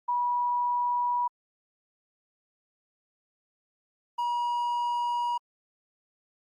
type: tone pair in turn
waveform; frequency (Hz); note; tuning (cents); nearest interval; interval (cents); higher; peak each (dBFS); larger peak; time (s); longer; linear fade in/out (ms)
sine / triangle; 972 / 959.7; B5 / B5; -28 / -50; unison; 22; first; -24; neither; 0.08-1.28 / 4.18-5.38; neither; 10
effects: Opus 24 kbps